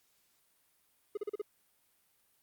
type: tone bursts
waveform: triangle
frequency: 415.3 Hz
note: G#4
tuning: in tune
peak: -31 dBFS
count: 5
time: 1.15-1.417 s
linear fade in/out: 5 ms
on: 23 ms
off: 38 ms
effects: white hiss -72 dBFS RMS until 2.42 s + Opus 48 kbps